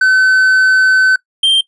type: tone pair in turn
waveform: triangle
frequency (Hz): 1522 / 3162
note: F#6 / G7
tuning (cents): +48 / +14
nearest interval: octave + minor second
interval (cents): 1266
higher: second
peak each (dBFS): -5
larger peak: neither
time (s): 0.01-1.16 / 1.43-1.61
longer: first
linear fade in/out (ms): 5
effects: noise-tail reverb RT60 0.1 s tail -20 dB re dry + resampled to 24000 Hz